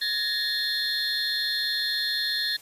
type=tone cluster; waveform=triangle; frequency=1698 / 1842 / 3437 / 3686 / 4216 Hz; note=G#6 / A#6 / A7 / A#7 / C8; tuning=+38 / -21 / -41 / -20 / +12 cents; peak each=-32 / -32 / -33 / -31 / -26 dBFS; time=0.01-2.57 s; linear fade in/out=10 ms; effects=white hiss -50 dBFS RMS until 2.61 s + resampled to 32000 Hz